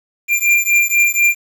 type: beating tone pair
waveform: square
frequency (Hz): 2381 / 2385.1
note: D7 / D7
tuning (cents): +23 / +26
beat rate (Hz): 4.1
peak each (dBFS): -15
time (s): 0.28-1.35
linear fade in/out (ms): 50
effects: 7-bit